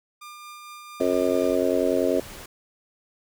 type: tone with tremolo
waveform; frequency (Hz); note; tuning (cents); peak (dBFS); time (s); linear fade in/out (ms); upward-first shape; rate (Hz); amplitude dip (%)
sawtooth; 1200; D6; +37; -35; 0.21-1.56; 10; triangle; 4.4; 30
type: harmonic tone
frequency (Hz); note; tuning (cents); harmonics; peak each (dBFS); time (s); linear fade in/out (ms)
90.3; F#2; -42; 3 / 4 / 5 / 6 / 7; -26 / -26 / -26 / -26 / -26; 1-2.2; 5
type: noise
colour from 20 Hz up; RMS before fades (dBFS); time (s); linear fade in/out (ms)
pink; -41; 1-2.46; 5
effects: none